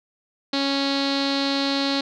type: tone with low-pass filter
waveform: sawtooth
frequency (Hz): 276.6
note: C#4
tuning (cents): -4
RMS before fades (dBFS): -23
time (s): 0.53-2.01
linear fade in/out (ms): 5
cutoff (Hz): 4200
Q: 7
effects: none